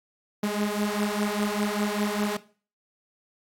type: beating tone pair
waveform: sawtooth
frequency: 205.5 / 210.5 Hz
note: G#3 / G#3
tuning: -18 / +24 cents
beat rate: 5 Hz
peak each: -24 dBFS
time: 0.43-2.37 s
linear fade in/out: 5 ms
effects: noise-tail reverb RT60 0.4 s tail -17 dB re dry + AAC 48 kbps